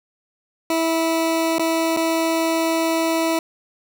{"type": "tone with dropouts", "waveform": "20% pulse", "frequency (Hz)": 326.9, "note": "E4", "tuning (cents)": -14, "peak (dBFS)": -13, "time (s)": [0.7, 3.39], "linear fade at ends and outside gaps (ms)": 2, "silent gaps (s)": [[1.584, 1.594], [1.965, 1.971]], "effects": []}